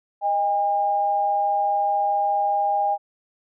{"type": "tone pair together", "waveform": "sine", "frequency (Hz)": [622.3, 808.3], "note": ["D#5", "G#5"], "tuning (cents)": [0, -47], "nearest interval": "perfect fourth", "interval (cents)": 453, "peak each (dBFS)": [-27, -19], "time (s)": [0.21, 2.98], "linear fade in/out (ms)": 50, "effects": []}